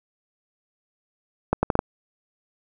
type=accelerating click train; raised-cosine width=1 ms; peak=-5 dBFS; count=5; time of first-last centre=1.53-1.791 s; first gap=100 ms; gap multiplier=0.72; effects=none